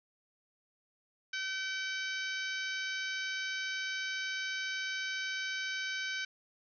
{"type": "harmonic tone", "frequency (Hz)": 766, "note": "G5", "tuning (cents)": -40, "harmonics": [2, 3, 4, 5, 6, 7, 8], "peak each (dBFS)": [-37, -41, -43, -45, -47, -48, -49], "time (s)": [1.33, 6.25], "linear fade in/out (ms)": 5, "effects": []}